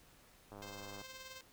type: click train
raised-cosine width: 1 ms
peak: -37 dBFS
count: 51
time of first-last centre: 0.52-1.015 s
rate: 101 Hz
type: tone with tremolo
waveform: 5% pulse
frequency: 523 Hz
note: C5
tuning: 1 cent flat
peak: -36 dBFS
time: 0.62-1.41 s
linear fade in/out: 2 ms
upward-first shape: sine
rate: 19 Hz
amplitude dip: 45%
effects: pink hiss -64 dBFS RMS until 1.52 s